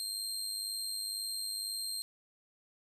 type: tone with amplitude modulation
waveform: 25% pulse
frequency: 4186 Hz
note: C8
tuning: in tune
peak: -29 dBFS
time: 0-2.02 s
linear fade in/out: 0 ms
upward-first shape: sine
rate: 102 Hz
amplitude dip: 45%
effects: none